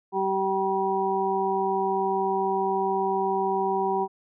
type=harmonic tone; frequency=192.9 Hz; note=G3; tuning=28 cents flat; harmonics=1 / 2 / 4 / 5; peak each=-34 / -26 / -27 / -28 dBFS; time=0.12-4.08 s; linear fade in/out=50 ms; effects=none